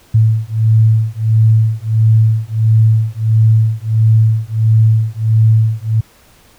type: beating tone pair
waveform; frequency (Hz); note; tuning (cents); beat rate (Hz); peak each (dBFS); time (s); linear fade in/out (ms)
sine; 110 / 111.5; A2 / A2; 0 / +23; 1.5; -11; 0.14-6.01; 10
effects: pink hiss -47 dBFS RMS until 6.58 s